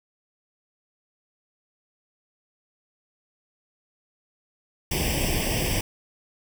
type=noise with comb filter; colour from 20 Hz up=pink; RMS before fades=-25 dBFS; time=4.91-5.81 s; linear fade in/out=5 ms; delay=0.37 ms; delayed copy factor=+1; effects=none